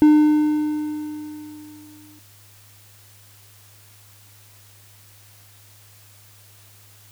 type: tone with exponential decay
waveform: triangle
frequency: 302.3 Hz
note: D#4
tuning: 50 cents flat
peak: -6 dBFS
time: 0.02-2.19 s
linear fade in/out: 0 ms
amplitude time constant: 470 ms
effects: added 102 Hz sine -51 dBFS peak until 7.11 s + white hiss -51 dBFS RMS until 7.11 s